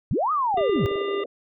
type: linear two-way sweep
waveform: sine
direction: up then down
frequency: 77.78 to 1271 to 77.78 Hz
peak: -20 dBFS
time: 0.11-0.86 s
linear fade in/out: 0 ms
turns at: 0.32 s
type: clicks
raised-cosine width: 2 ms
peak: -27 dBFS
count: 9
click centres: 0.543 / 0.58 / 0.611 / 0.696 / 0.759 / 0.802 / 0.862 / 0.915 / 0.957 s
type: harmonic tone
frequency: 399.6 Hz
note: G4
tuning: 33 cents sharp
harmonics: 1 / 3 / 5 / 7 / 9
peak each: -24 / -33 / -38 / -40 / -42 dBFS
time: 0.57-1.24 s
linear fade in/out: 5 ms
type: band-pass noise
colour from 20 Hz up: pink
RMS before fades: -34 dBFS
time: 0.76-1.26 s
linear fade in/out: 5 ms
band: 290 to 620 Hz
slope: 96 dB/octave
effects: none